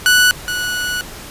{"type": "tone pair in turn", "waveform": "sawtooth", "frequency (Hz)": [1480, 1470.6], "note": ["F#6", "F#6"], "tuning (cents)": [0, -11], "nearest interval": "unison", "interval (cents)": 11, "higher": "first", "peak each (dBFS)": [-5, -15], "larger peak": "first", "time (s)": [[0.06, 0.31], [0.48, 1.01]], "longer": "second", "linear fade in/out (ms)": 0, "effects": ["pink hiss -33 dBFS RMS until 1.3 s", "resampled to 32000 Hz"]}